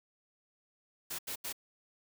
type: noise bursts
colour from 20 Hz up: white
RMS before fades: -39 dBFS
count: 3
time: 1.1-1.528 s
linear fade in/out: 10 ms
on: 88 ms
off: 82 ms
effects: none